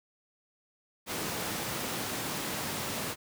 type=high-pass noise; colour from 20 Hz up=pink; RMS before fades=-35 dBFS; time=1.06-3.16 s; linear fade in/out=50 ms; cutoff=140 Hz; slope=12 dB/octave; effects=none